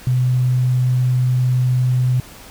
sine tone, 126.3 Hz, B2, 39 cents sharp, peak -13 dBFS, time 0.07-2.2 s, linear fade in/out 2 ms, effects pink hiss -40 dBFS RMS until 2.5 s

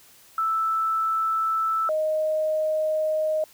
sine tone pair in turn, 1318.5 / 622.2 Hz, E6 / D#5, 0 / 0 cents, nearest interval octave + minor second, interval 1300 cents, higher first, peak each -21 dBFS, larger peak neither, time 0.38-1.89 / 1.89-3.44 s, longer second, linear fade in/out 2 ms, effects white hiss -53 dBFS RMS until 3.53 s

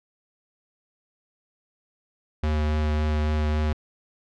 square tone with vibrato, 76.2 Hz, D#2, 36 cents flat, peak -22 dBFS, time 2.43-3.73 s, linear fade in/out 5 ms, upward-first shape sine, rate 3.6 Hz, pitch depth 11 cents each way, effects low-pass 4000 Hz 12 dB/octave

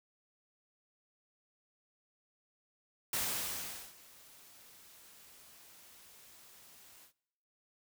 white noise with ADSR envelope, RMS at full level -34 dBFS, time 3.13-7.13 s, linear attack 3 ms, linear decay 790 ms, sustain -24 dB, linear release 99 ms, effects noise-tail reverb RT60 0.9 s tail -24 dB re dry

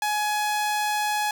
sawtooth tone, 841 Hz, G#5, 22 cents sharp, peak -19 dBFS, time 0.02-1.31 s, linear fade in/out 2 ms, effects none

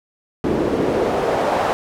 pink noise with band-pass filter sweep, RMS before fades -19 dBFS, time 0.44-1.73 s, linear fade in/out 0 ms, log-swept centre 300 to 770 Hz, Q 1.8, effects none

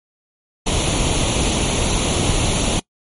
pink noise with comb filter, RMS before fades -18 dBFS, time 0.66-2.8 s, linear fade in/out 10 ms, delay 0.3 ms, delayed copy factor +0.65, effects noise-tail reverb RT60 0.1 s tail -23 dB re dry + MP3 48 kbps

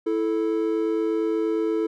triangle tone pair together, 329.3 / 437.8 Hz, E4 / A4, -2 / -9 cents, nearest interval perfect fourth, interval 493 cents, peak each -22 dBFS, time 0.06-1.87 s, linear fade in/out 10 ms, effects none

